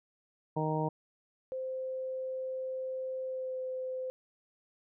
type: harmonic tone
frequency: 155.56 Hz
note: D#3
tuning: in tune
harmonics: 1 / 2 / 3 / 4 / 5 / 6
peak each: -33 / -37 / -36 / -38 / -40 / -36 dBFS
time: 0.56-0.89 s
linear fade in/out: 10 ms
type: tone with pitch glide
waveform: sine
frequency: 520 to 515.2 Hz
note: C5 to C5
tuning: -11 to -27 cents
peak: -34 dBFS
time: 1.52-4.1 s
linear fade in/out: 0 ms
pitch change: -16 cents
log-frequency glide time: 3.24-3.59 s
effects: none